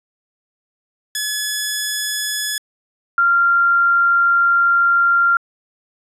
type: tone pair in turn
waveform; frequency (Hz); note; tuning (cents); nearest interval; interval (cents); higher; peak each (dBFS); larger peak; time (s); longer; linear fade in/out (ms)
10% pulse / sine; 1705 / 1386.4; G#6 / F6; +45 / -13; major third; 358; first; -11; neither; 1.15-2.58 / 3.18-5.37; second; 2
effects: resampled to 32000 Hz